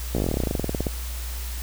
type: slowing click train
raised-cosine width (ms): 2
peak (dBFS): -11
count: 22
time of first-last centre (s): 0.15-0.868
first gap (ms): 16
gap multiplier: 1.07
effects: added 60 Hz sine -29 dBFS peak until 1.62 s + white hiss -38 dBFS RMS until 1.62 s